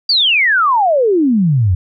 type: exponential sweep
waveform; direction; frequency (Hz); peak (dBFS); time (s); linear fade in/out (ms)
sine; down; 4783 to 84.4; -9; 0.09-1.75; 5
effects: none